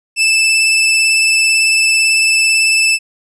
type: tone with vibrato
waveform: sawtooth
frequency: 2637 Hz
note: E7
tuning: in tune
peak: -6 dBFS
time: 0.16-2.99 s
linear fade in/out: 50 ms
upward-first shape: sine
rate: 18 Hz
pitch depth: 12 cents each way
effects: resampled to 24000 Hz